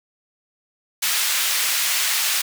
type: high-pass noise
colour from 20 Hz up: pink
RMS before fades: -21 dBFS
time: 1.02-2.42 s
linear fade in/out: 10 ms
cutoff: 2000 Hz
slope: 12 dB/octave
effects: none